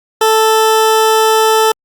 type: tone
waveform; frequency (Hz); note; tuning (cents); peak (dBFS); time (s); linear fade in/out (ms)
20% pulse; 440; A4; 0; -3; 0.21-1.72; 5
effects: Opus 48 kbps